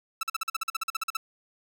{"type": "tone bursts", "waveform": "sawtooth", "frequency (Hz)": 1318.5, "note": "E6", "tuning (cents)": 0, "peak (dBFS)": -23, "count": 15, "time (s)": [0.21, 1.17], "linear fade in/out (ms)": 5, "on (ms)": 22, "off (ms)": 45, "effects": []}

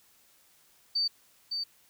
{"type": "tone with echo", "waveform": "sine", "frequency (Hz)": 4592, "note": "D8", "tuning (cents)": -40, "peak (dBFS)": -25, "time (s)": [0.95, 1.08], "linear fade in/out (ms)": 10, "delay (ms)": 560, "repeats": 1, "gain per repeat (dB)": -5, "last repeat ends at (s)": 1.64, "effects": ["white hiss -63 dBFS RMS until 1.89 s"]}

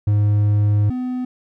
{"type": "tone pair in turn", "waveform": "triangle", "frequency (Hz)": [103.83, 251.8], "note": ["G#2", "B3"], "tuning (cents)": [0, 34], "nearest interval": "octave + minor third", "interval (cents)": 1534, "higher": "second", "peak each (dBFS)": [-11, -19], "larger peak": "first", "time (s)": [[0.07, 0.9], [0.9, 1.25]], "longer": "first", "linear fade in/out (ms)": 5, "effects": []}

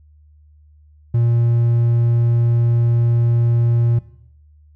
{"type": "tone", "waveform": "triangle", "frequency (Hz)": 117.9, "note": "A#2", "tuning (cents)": 20, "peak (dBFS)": -11, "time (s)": [1.14, 3.99], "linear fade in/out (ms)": 5, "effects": ["noise-tail reverb RT60 0.7 s tail -17 dB re dry", "added 75 Hz sine -46 dBFS peak until 4.75 s"]}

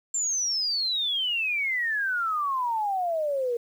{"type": "exponential sweep", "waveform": "sine", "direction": "down", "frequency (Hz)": [7400, 464.6], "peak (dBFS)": -24, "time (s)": [0.14, 3.57], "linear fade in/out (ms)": 5, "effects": ["9-bit"]}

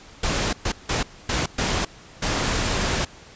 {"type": "noise bursts at uneven times", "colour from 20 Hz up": "pink", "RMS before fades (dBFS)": -23, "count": 6, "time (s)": [[0.23, 0.53], [0.65, 0.72], [0.89, 1.03], [1.29, 1.46], [1.58, 1.85], [2.22, 3.05]], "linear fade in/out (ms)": 5, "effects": ["pink hiss -46 dBFS RMS until 3.35 s", "resampled to 16000 Hz"]}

